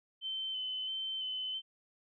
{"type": "tone with vibrato", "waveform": "sine", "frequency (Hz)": 3065, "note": "G7", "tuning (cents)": -40, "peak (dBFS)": -35, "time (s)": [0.21, 1.62], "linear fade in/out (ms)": 50, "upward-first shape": "square", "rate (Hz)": 1.5, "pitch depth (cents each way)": 15, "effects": []}